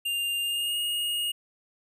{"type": "tone with pitch glide", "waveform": "square", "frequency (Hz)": [2800, 2862], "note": ["F7", "F7"], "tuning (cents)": [4, 42], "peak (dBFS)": -27, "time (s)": [0.05, 1.32], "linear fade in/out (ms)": 10, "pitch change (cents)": 38, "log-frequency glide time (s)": [0.41, 0.78], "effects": []}